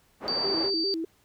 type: band-pass noise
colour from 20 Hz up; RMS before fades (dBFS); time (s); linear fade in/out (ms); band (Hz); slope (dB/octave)
pink; -35; 0.2-0.71; 50; 310 to 1100; 12
type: tone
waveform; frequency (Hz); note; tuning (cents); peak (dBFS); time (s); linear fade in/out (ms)
sine; 4631; D8; -25; -26; 0.28-0.94; 0
type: tone with vibrato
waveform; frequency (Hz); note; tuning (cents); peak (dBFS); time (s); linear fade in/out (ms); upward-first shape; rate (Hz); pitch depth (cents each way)
sine; 357.7; F4; +41; -28; 0.44-1.05; 5; square; 5; 160
effects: pink hiss -64 dBFS RMS until 1.24 s